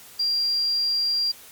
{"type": "tone", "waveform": "sine", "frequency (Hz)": 4763, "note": "D8", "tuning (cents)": 24, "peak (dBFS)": -20, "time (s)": [0.19, 1.32], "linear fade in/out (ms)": 10, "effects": ["white hiss -46 dBFS RMS until 1.51 s", "MP3 96 kbps"]}